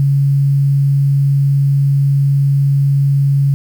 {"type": "tone", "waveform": "sine", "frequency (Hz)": 139.4, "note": "C#3", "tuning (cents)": 10, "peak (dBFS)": -9, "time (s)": [0, 3.54], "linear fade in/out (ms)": 0, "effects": ["7-bit"]}